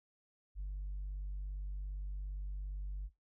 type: tone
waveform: sine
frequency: 48.71 Hz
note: G1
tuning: 10 cents flat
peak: -36 dBFS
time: 0.55-3.1 s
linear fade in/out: 50 ms
effects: noise-tail reverb RT60 0.2 s tail -22 dB re dry + tanh soft clip ceiling -36 dBFS